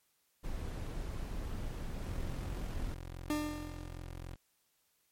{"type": "noise", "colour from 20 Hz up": "brown", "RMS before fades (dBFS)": -39, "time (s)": [0.43, 2.95], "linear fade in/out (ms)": 20}
{"type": "tone", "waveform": "20% pulse", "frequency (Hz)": 43.65, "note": "F1", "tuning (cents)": 0, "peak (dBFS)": -38, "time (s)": [2.02, 4.36], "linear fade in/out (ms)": 10}
{"type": "tone with exponential decay", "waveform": "40% pulse", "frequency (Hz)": 300, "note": "D4", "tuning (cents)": 37, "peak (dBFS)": -29, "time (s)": [3.3, 4.22], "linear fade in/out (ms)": 1, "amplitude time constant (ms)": 200}
{"effects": ["white hiss -75 dBFS RMS until 5.11 s", "MP3 64 kbps"]}